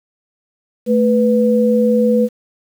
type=tone pair together; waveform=sine; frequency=220 / 493.9 Hz; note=A3 / B4; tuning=0 / 0 cents; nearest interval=octave + major second; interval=1400 cents; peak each=-13 dBFS; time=0.86-2.29 s; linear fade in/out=50 ms; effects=7-bit